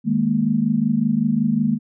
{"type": "chord", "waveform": "sine", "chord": "D# suspended fourth", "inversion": "none", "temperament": "equal with one note detuned", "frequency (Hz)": [156.37, 207.7, 233.1], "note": ["D#3", "G#3", "A#3"], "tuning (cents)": [9, 0, 0], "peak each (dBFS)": [-24, -20, -19], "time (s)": [0.04, 1.79], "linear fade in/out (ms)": 50, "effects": []}